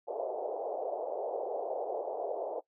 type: band-pass noise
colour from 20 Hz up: pink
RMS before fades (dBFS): -36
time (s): 0.07-2.61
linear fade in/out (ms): 20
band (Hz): 420 to 770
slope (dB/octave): 48
effects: noise-tail reverb RT60 0.1 s tail -21 dB re dry